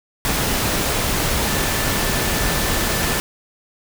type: tone in noise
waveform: sine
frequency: 1760 Hz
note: A6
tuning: in tune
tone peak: -31 dBFS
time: 1.47-3.19 s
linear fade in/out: 0 ms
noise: pink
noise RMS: -20 dBFS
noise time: 0.25-3.2 s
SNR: -14 dB
effects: none